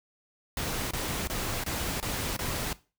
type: noise bursts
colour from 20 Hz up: pink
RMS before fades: -32 dBFS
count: 6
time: 0.57-2.73 s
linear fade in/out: 2 ms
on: 340 ms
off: 24 ms
effects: noise-tail reverb RT60 0.3 s tail -18 dB re dry